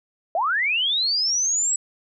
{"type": "linear sweep", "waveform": "sine", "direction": "up", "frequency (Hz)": [616, 7860], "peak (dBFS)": -19, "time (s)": [0.35, 1.76], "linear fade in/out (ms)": 2, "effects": []}